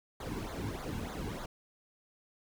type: noise with flanger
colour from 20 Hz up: brown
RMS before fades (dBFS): -39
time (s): 0.2-1.46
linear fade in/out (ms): 5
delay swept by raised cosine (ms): 0.36 to 1.66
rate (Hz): 3.3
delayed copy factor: -0.8
effects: none